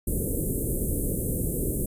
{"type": "band-stop noise", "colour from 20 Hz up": "pink", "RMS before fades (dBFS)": -27, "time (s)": [0.07, 1.86], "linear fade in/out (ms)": 5, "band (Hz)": [510, 8700], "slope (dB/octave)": 48, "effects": ["resampled to 32000 Hz"]}